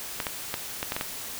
clicks, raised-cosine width 0.3 ms, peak -12 dBFS, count 7, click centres 0.202 / 0.268 / 0.541 / 0.829 / 0.921 / 0.965 / 1.011 s, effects white hiss -37 dBFS RMS until 1.39 s

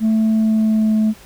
sine tone with pitch glide, 220 to 216.8 Hz, A3 to A3, 0 to -25 cents, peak -10 dBFS, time 0-1.14 s, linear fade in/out 50 ms, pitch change -25 cents, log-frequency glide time 0.31-0.96 s, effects tanh soft clip ceiling -11 dBFS + pink hiss -44 dBFS RMS until 1.25 s

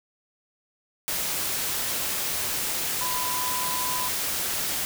sine tone in noise, 1001 Hz, B5, 23 cents sharp, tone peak -30 dBFS, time 3.01-4.08 s, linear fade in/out 0 ms, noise white, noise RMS -28 dBFS, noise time 1.08-4.85 s, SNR -5 dB, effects none

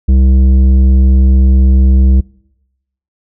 triangle tone with tanh clipping, 65.41 Hz, C2, in tune, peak -6 dBFS, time 0.08-2.21 s, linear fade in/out 10 ms, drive 14 dB, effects noise-tail reverb RT60 0.9 s tail -25 dB re dry

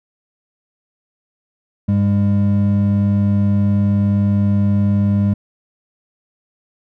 triangle tone pair together, 100.9 / 201.8 Hz, G#2 / G#3, -49 / -49 cents, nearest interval octave, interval 1200 cents, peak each -13 dBFS, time 1.88-5.34 s, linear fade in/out 10 ms, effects none

